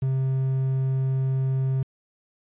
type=tone with quantisation; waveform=triangle; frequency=132.6 Hz; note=C3; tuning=23 cents sharp; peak=-19 dBFS; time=0.02-1.83 s; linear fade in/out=5 ms; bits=8; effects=resampled to 8000 Hz